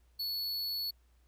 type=tone; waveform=square; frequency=4412 Hz; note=C#8; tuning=9 cents flat; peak=-34 dBFS; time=0.19-0.91 s; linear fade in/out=10 ms; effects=added 60 Hz sine -63 dBFS peak until 1.27 s + pink hiss -75 dBFS RMS until 1.27 s